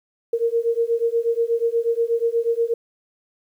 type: beating tone pair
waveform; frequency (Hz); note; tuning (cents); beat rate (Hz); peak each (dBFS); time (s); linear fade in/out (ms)
sine; 460 / 468.3; A#4 / A#4; -23 / +8; 8.3; -21 / -21; 0.33-2.74; 5
effects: 9-bit